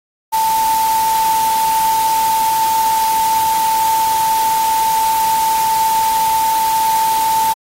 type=tone in noise; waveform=sine; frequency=888 Hz; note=A5; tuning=16 cents sharp; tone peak=-12 dBFS; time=0.32-7.54 s; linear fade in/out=20 ms; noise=white; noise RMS=-24 dBFS; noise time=0.32-7.54 s; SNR=+9 dB; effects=AAC 48 kbps